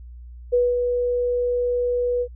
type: tone with ADSR envelope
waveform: sine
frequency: 489.2 Hz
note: B4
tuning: 16 cents flat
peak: -14 dBFS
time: 0.52-2.28 s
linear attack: 19 ms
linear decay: 210 ms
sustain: -5 dB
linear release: 66 ms
effects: added 60 Hz sine -37 dBFS peak until 2.35 s